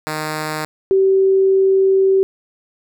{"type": "tone pair in turn", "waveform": ["5% pulse", "sine"], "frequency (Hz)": [154.6, 384.8], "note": ["D#3", "G4"], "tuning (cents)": [-11, -32], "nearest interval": "octave + major third", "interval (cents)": 1579, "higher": "second", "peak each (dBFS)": -10, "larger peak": "neither", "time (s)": [[0.07, 0.65], [0.91, 2.23]], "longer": "second", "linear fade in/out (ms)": 0, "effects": []}